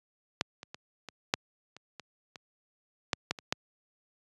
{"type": "clicks", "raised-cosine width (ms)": 0.2, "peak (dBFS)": [-9, -25, -24, -24, -6, -30, -25, -28, -8, -11, -25, -9], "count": 12, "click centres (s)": [0.411, 0.631, 0.745, 1.087, 1.339, 1.766, 1.997, 2.358, 3.132, 3.31, 3.388, 3.525], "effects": ["high-pass 100 Hz 12 dB/octave", "resampled to 24000 Hz"]}